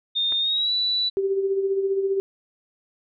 sine tone with pitch glide, 3648 to 3955 Hz, A#7 to B7, -38 to +2 cents, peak -20 dBFS, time 0.15-1.1 s, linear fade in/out 20 ms, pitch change +140 cents, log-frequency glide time 0.39-0.72 s
clicks, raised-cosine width 0.5 ms, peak -25 dBFS, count 2, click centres 0.322 / 0.325 s
sine tone with tremolo, 390 Hz, G4, 9 cents flat, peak -18 dBFS, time 1.17-2.2 s, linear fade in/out 0 ms, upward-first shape sine, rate 15 Hz, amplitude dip 50%
effects none

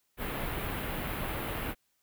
pink band-stop noise, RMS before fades -35 dBFS, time 0.17-1.75 s, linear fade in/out 50 ms, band 3100 to 12000 Hz, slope 24 dB/octave, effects white hiss -75 dBFS RMS until 2.02 s

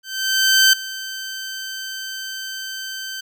15% pulse tone with ADSR envelope, 1547 Hz, G6, 23 cents flat, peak -3 dBFS, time 0.03-3.21 s, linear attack 700 ms, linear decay 5 ms, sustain -18 dB, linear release 9 ms, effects none

